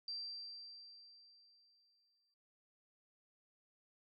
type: tone with exponential decay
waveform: sine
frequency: 4702 Hz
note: D8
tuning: 1 cent sharp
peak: -40 dBFS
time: 0.08-2.34 s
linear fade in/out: 2 ms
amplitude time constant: 490 ms
effects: none